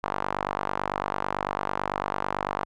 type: tone with band-pass filter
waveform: sawtooth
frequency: 49 Hz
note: G1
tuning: in tune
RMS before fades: -30 dBFS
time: 0.03-2.65 s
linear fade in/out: 10 ms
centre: 1000 Hz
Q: 2.1
effects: none